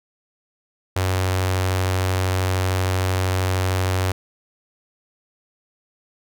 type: tone with notch filter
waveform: sawtooth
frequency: 93 Hz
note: F#2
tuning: 9 cents sharp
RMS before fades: -21 dBFS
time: 0.96-4.12 s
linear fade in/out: 5 ms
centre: 200 Hz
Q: 0.78
effects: none